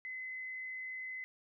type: tone with frequency modulation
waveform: sine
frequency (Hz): 2036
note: C7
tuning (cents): -48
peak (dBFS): -40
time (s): 0.05-1.24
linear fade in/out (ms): 0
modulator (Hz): 52.8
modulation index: 0.37
effects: none